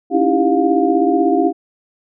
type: tone cluster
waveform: sine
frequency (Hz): 277.1 / 319.4 / 335.6 / 395.5 / 708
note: C#4 / D#4 / E4 / G4 / F5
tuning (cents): -1 / +45 / +31 / +15 / +23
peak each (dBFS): -18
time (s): 0.1-1.53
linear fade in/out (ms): 50
effects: none